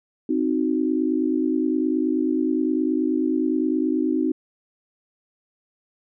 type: chord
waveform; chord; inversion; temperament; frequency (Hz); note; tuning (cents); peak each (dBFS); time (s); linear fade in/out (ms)
sine; C diminished; none; equal; 261.6 / 311.1 / 370; C4 / Eb4 / Gb4; 0 / 0 / 0; -23 / -22 / -27; 0.29-4.32; 5
effects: none